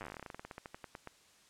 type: slowing click train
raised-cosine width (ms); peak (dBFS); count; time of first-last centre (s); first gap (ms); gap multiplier
0.5; -29; 25; 0.01-1.073; 9; 1.12
effects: white hiss -64 dBFS RMS until 1.49 s + low-pass 8000 Hz 12 dB/octave